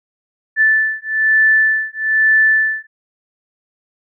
sine beating tone pair, 1755 / 1756.1 Hz, A6 / A6, -5 / -4 cents, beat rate 1.1 Hz, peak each -14 dBFS, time 0.56-2.87 s, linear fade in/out 50 ms, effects none

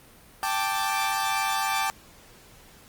sawtooth chord, G suspended second, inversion none, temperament equal, 784 / 880 / 1174.7 Hz, G5 / A5 / D6, 0 / 0 / 0 cents, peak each -25 dBFS, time 0.43-1.9 s, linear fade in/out 0 ms, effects pink hiss -52 dBFS RMS until 2.88 s + Opus 32 kbps

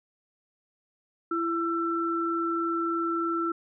sine tone pair together, 334.6 / 1338.4 Hz, E4 / E6, +26 / +26 cents, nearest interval 2 octaves, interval 2400 cents, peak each -28 / -28 dBFS, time 1.31-3.52 s, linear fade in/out 5 ms, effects none

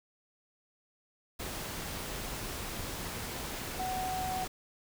sine tone in noise, 746 Hz, F#5, 14 cents sharp, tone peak -33 dBFS, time 3.79-4.45 s, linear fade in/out 10 ms, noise pink, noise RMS -39 dBFS, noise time 1.39-4.48 s, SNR +3 dB, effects none

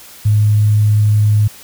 sine tone with sample-and-hold, 105.6 Hz, G#2, 29 cents sharp, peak -8 dBFS, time 0.25-1.48 s, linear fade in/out 10 ms, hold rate 11025 Hz, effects white hiss -38 dBFS RMS until 1.63 s

